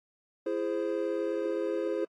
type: chord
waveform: triangle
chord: E augmented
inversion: none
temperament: equal with one note detuned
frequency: 336.2 / 415.3 / 523.3 Hz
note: E4 / G#4 / B#4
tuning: +34 / 0 / 0 cents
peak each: -31 dBFS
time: 0.46-2.05 s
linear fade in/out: 5 ms
effects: AAC 32 kbps